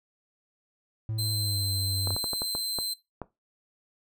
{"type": "tone with pitch glide", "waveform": "triangle", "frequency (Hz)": [110, 97.43], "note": ["A2", "G2"], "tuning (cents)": [0, -10], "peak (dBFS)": -27, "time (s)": [1.09, 2.15], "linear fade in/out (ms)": 0, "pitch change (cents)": -210, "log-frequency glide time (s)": [1.24, 1.7]}
{"type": "tone", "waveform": "sawtooth", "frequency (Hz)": 4102, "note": "C8", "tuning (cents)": -35, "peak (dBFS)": -27, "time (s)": [1.18, 2.94], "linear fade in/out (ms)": 10}
{"type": "clicks", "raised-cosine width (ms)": 1, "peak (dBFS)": -20, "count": 9, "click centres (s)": [2.073, 2.106, 2.165, 2.242, 2.333, 2.419, 2.551, 2.787, 3.217]}
{"effects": ["noise-tail reverb RT60 0.2 s tail -17 dB re dry"]}